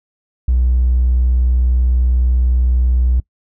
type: tone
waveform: triangle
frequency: 61.9 Hz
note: B1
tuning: 5 cents sharp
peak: -7 dBFS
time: 0.48-3.2 s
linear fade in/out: 5 ms
effects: noise-tail reverb RT60 0.1 s tail -24 dB re dry + tanh soft clip ceiling -7 dBFS